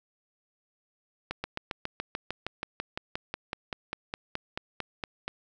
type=slowing click train; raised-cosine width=0.3 ms; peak=-16 dBFS; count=23; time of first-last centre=1.31-5.28 s; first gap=130 ms; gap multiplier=1.03; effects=none